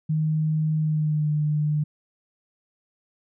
sine tone with pitch glide, 155.7 to 150.48 Hz, D#3 to D3, +2 to +42 cents, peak -20 dBFS, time 0.09-1.84 s, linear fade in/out 10 ms, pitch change -60 cents, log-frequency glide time 0.78-1.32 s, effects none

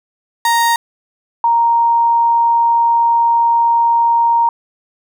35% pulse / sine tone pair in turn, 932.3 / 932.3 Hz, A#5 / A#5, 0 / 0 cents, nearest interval unison, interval 0 cents, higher neither, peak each -9 dBFS, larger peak neither, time 0.45-0.76 / 1.44-4.49 s, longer second, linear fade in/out 2 ms, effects none

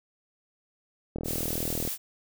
click train, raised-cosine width 2 ms, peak -19 dBFS, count 30, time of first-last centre 1.16-1.876 s, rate 40.5 Hz
blue noise, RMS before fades -33 dBFS, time 1.24-1.98 s, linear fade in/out 50 ms
effects none

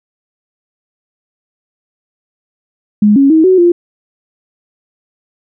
sine tone with pitch steps, 208.7 / 275.8 / 318.4 / 373.2 / 347.4 Hz, G#3 / C#4 / D#4 / F#4 / F4, +9 / -9 / +40 / +15 / -9 cents, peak -4 dBFS, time 3.02-3.72 s, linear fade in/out 5 ms, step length 140 ms, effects none

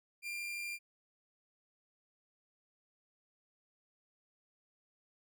40% pulse tone with amplitude modulation, 2389 Hz, D7, 29 cents sharp, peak -37 dBFS, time 0.22-0.79 s, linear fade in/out 50 ms, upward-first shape sine, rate 92.2 Hz, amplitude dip 25%, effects none

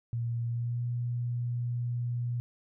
sine tone with pitch glide, 117.6 to 120.7 Hz, A#2 to B2, +16 to -39 cents, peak -29 dBFS, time 0.13-2.4 s, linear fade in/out 0 ms, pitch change +45 cents, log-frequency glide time 0.48-0.82 s, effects none

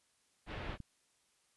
pink low-pass noise, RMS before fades -43 dBFS, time 0.46-0.78 s, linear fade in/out 50 ms, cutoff 3300 Hz, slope 24 dB/octave
clicks, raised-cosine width 5 ms, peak -33 dBFS, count 2, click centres 0.696 / 0.803 s
effects white hiss -74 dBFS RMS until 1.56 s + resampled to 24000 Hz

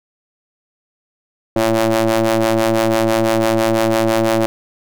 sawtooth ring-modulated tone, 111.5 Hz, A2, 23 cents sharp, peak -6 dBFS, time 1.56-4.46 s, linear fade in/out 0 ms, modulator 449 Hz, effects none

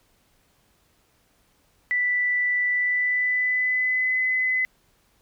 sine tone with pitch glide, 1975.5 to 2022 Hz, B6 to B6, 0 to +40 cents, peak -20 dBFS, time 1.91-4.65 s, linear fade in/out 0 ms, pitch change +40 cents, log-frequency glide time 2.7-4.19 s, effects pink hiss -64 dBFS RMS until 5.21 s

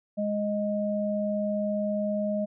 sine tone pair together, 207.3 / 622.3 Hz, G#3 / D#5, -3 / 0 cents, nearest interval octave + perfect fifth, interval 1903 cents, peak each -28 dBFS, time 0.17-2.46 s, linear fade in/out 20 ms, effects none

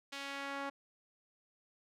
sawtooth tone with band-pass filter sweep, 278.1 Hz, C#4, 6 cents sharp, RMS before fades -42 dBFS, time 0.12-0.7 s, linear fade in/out 10 ms, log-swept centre 3400 to 1100 Hz, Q 0.95, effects none

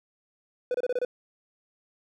triangle tone bursts, 496.4 Hz, B4, 9 cents sharp, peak -22 dBFS, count 6, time 0.71-1.049 s, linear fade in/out 2 ms, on 34 ms, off 27 ms, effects none

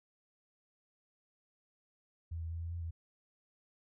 sine tone with pitch steps, 83 / 82 / 83.4 / 83.9 / 85.6 / 82.8 Hz, E2 / E2 / E2 / E2 / F2 / E2, +12 / -9 / +21 / +31 / -34 / +8 cents, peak -37 dBFS, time 2.31-2.91 s, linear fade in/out 10 ms, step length 100 ms, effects none

